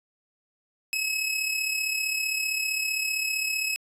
sawtooth tone with amplitude modulation, 2571 Hz, E7, 44 cents flat, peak -20 dBFS, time 0.93-3.76 s, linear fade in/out 0 ms, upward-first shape sine, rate 35.4 Hz, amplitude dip 50%, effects resampled to 32000 Hz

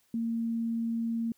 sine tone, 229.6 Hz, A#3, 26 cents flat, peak -28 dBFS, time 0.14-1.32 s, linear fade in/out 2 ms, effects white hiss -69 dBFS RMS until 1.37 s

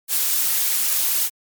blue noise with flanger, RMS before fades -20 dBFS, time 0.08-1.3 s, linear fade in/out 50 ms, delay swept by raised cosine 1.7 to 7.6 ms, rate 3.6 Hz, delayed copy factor +0.65, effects MP3 96 kbps

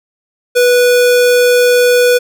square tone, 491 Hz, B4, 10 cents flat, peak -7 dBFS, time 0.55-2.19 s, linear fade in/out 20 ms, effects none

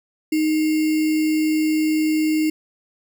sine tone with sample-and-hold, 311.1 Hz, D#4, in tune, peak -16 dBFS, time 0.32-2.5 s, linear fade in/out 5 ms, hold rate 2450 Hz, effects none

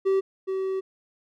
triangle tone pair in turn, 386.1 / 381.7 Hz, G4 / G4, -26 / -46 cents, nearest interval unison, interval 20 cents, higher first, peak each -17 / -23 dBFS, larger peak first, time 0.05-0.21 / 0.47-0.81 s, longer second, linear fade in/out 20 ms, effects none

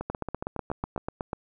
two click trains, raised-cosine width 1 ms, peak -18 / -16 dBFS, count 8 / 11, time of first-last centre 0.01-0.978 / 0.1-1.332 s, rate 7.23 / 8.12 Hz, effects none

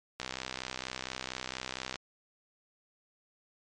click train, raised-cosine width 0.2 ms, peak -18 dBFS, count 114, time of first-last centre 0.2-1.957 s, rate 64.3 Hz, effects MP3 48 kbps

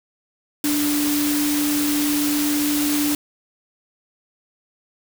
sine tone in noise, 293.7 Hz, D4, in tune, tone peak -19 dBFS, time 0.64-3.15 s, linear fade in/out 2 ms, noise white, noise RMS -25 dBFS, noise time 0.64-3.15 s, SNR +3 dB, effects none

